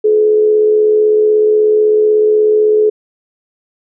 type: tone with amplitude modulation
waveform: sine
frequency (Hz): 426.6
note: G#4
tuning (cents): +46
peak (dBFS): -5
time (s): 0.04-2.9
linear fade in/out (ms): 10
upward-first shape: sine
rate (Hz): 76.2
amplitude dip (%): 40
effects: none